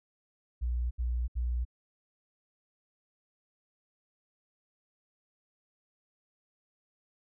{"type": "tone bursts", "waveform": "sine", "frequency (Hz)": 60.4, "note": "B1", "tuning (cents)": -38, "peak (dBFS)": -28, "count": 3, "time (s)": [0.61, 1.652], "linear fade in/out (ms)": 20, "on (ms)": 300, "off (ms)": 71, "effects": []}